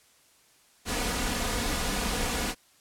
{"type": "noise with comb filter", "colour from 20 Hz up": "pink", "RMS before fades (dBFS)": -29, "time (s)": [0.85, 2.55], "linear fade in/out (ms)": 50, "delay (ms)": 4.1, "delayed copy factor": 0.55, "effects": ["white hiss -61 dBFS RMS until 2.8 s", "low-pass 11000 Hz 12 dB/octave"]}